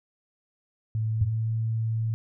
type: tone with pitch glide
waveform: sine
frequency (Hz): 110.1 to 112.28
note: A2 to A2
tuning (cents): +2 to +36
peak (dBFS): -24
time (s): 0.95-2.14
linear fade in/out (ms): 0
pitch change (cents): +34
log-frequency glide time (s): 1.06-1.55
type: tone with exponential decay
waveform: sine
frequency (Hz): 92.5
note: F#2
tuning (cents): 0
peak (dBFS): -19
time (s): 1.21-1.38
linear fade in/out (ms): 5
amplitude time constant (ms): 35
effects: none